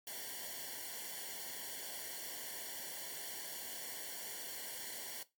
white noise with comb filter, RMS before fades -45 dBFS, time 0.07-5.23 s, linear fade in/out 2 ms, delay 0.79 ms, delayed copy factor -1, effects noise-tail reverb RT60 0.2 s tail -17 dB re dry + MP3 96 kbps

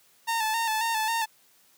sawtooth tone with vibrato, 894 Hz, A5, 27 cents sharp, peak -21 dBFS, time 0.27-1.26 s, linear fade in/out 20 ms, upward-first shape square, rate 3.7 Hz, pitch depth 43 cents each way, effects white hiss -61 dBFS RMS until 1.77 s + high-pass 100 Hz 12 dB/octave

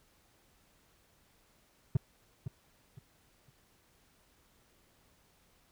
triangle tone with echo, 130.81 Hz, C3, in tune, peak -20 dBFS, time 1.95-1.97 s, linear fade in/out 5 ms, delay 510 ms, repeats 3, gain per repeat -11 dB, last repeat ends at 3.5 s, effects pink hiss -68 dBFS RMS until 5.71 s

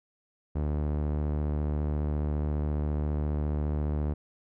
sawtooth tone with low-pass filter, 74.6 Hz, D2, 28 cents sharp, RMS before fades -29 dBFS, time 0.55-4.14 s, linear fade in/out 10 ms, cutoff 790 Hz, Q 0.52, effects none

